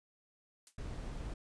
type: noise with exponential decay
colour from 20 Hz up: blue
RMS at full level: -49 dBFS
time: 0.67-0.77 s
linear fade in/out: 1 ms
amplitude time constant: 20 ms
type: noise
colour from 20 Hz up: brown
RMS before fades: -42 dBFS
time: 0.78-1.34 s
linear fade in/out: 5 ms
effects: resampled to 22050 Hz